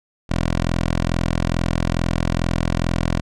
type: tone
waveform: 10% pulse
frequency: 42.32 Hz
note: E1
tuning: 46 cents sharp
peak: -10 dBFS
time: 0.29-3.21 s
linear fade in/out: 20 ms
effects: low-pass 7000 Hz 12 dB/octave